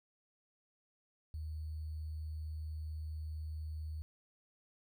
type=tone with sample-and-hold; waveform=sine; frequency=77.78 Hz; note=D#2; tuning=in tune; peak=-39 dBFS; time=1.34-4.02 s; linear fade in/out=0 ms; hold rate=4410 Hz; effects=none